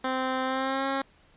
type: tone with pitch glide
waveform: 10% pulse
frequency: 260 to 271.4 Hz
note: C4 to C#4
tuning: -11 to -36 cents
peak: -18 dBFS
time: 0.04-1.02 s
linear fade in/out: 5 ms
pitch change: +75 cents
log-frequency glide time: 0.44-0.86 s
effects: pink hiss -60 dBFS RMS until 1.36 s + resampled to 8000 Hz